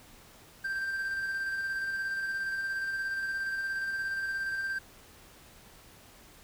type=tone with tremolo; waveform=triangle; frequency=1574 Hz; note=G6; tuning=7 cents sharp; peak=-28 dBFS; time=0.64-4.79 s; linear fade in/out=10 ms; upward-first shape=square; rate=17 Hz; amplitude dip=25%; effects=pink hiss -55 dBFS RMS until 6.43 s